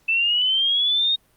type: linear sweep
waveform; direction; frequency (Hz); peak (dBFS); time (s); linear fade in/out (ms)
sine; up; 2637 to 3729; -17; 0.08-1.16; 10
effects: pink hiss -61 dBFS RMS until 1.36 s + Opus 48 kbps